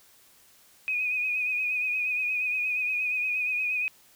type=tone with vibrato; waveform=sine; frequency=2489 Hz; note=D#7; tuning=in tune; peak=-25 dBFS; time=0.88-3.88 s; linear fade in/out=0 ms; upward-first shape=triangle; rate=8.5 Hz; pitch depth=48 cents each way; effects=white hiss -58 dBFS RMS until 4.15 s